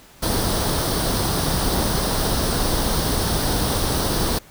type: noise with comb filter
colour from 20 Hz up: pink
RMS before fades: -21 dBFS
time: 0.22-4.39 s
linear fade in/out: 10 ms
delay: 0.21 ms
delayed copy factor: +0.6
effects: pink hiss -48 dBFS RMS until 4.5 s